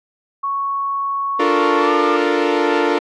sine tone with pitch glide, 1108.7 to 1195.2 Hz, C#6 to D6, 0 to +30 cents, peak -18 dBFS, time 0.43-2.17 s, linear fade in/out 10 ms, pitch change +130 cents, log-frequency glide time 1.79-1.92 s
sawtooth chord, Bb major seventh, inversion first, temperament equal, 293.7 / 349.2 / 440 / 466.2 Hz, D4 / F4 / A4 / Bb4, 0 / 0 / 0 / 0 cents, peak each -16 dBFS, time 1.39-2.99 s, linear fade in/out 10 ms
effects low-pass 3000 Hz 12 dB/octave

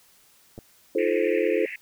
clicks, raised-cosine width 2 ms, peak -27 dBFS, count 2, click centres 0.579 / 0.588 s
sine chord, F dominant seventh, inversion third, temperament just, 314.3 / 349.2 / 436.5 / 523.8 Hz, Eb4 / F4 / A4 / C5, +18 / 0 / -14 / +2 cents, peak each -29 / -26 / -24 / -26 dBFS, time 0.95-1.66 s, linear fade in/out 5 ms
white band-pass noise, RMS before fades -36 dBFS, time 0.98-1.76 s, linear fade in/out 5 ms, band 1800 to 2600 Hz, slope 96 dB/octave
effects white hiss -58 dBFS RMS until 1.81 s

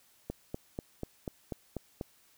click train, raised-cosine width 2 ms, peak -22 dBFS, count 8, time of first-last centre 0.3-2.011 s, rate 4.09 Hz, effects white hiss -65 dBFS RMS until 2.37 s

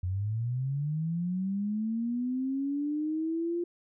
sine linear sweep, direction up, 87.8 to 349.2 Hz, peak -28 dBFS, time 0.03-3.64 s, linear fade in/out 5 ms, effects none

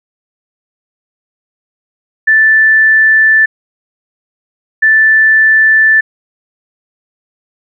sine tone pair in turn, 1760 / 1760 Hz, A6 / A6, 0 / 0 cents, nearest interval unison, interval 0 cents, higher neither, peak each -4 dBFS, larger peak neither, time 2.27-3.46 / 4.82-6.01 s, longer neither, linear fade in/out 10 ms, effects none

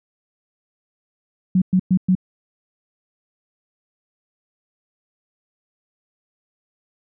sine tone bursts, 185 Hz, F#3, in tune, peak -12 dBFS, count 4, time 1.55-2.152 s, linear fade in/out 5 ms, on 68 ms, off 110 ms, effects none

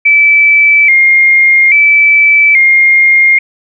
sine tone with vibrato, 2217 Hz, C#7, in tune, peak -3 dBFS, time 0.05-3.39 s, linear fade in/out 10 ms, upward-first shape square, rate 0.6 Hz, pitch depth 73 cents each way, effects none

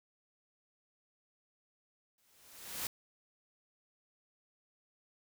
white noise with exponential growth, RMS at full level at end -36 dBFS, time 2.18-2.87 s, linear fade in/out 2 ms, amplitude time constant 150 ms, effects none

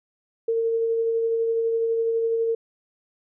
sine tone with tremolo, 456.1 Hz, A#4, 38 cents flat, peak -19 dBFS, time 0.48-2.55 s, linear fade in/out 5 ms, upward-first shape sine, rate 12 Hz, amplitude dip 25%, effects none

